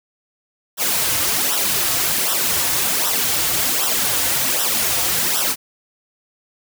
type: noise with flanger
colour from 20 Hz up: white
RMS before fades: -19 dBFS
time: 0.77-5.56 s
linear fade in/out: 50 ms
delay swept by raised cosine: 0.44 to 5.04 ms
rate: 1.3 Hz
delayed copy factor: -0.75
effects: none